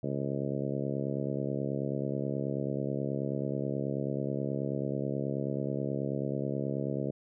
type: harmonic tone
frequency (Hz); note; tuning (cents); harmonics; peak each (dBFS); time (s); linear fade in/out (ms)
69.3; C#2; 0; 2 / 3 / 4 / 5 / 6 / 7 / 8 / 9; -35 / -37 / -38 / -39 / -40 / -40 / -41 / -42; 0.03-7.11; 5
effects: none